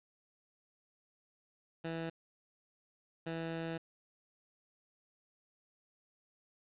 15% pulse tone bursts at uneven times, 164.3 Hz, E3, 5 cents flat, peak -31 dBFS, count 2, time 1.84-2.1 / 3.26-3.78 s, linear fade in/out 10 ms, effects resampled to 8000 Hz + 10-bit

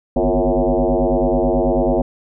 sine tone with frequency modulation, 145.4 Hz, D3, 17 cents flat, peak -13 dBFS, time 0.16-2.02 s, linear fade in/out 5 ms, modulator 100 Hz, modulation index 5.9, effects none

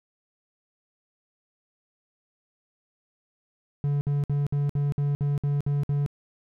triangle tone bursts, 143.5 Hz, D3, 40 cents flat, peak -20 dBFS, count 10, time 3.84-6.062 s, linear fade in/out 0 ms, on 170 ms, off 58 ms, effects none

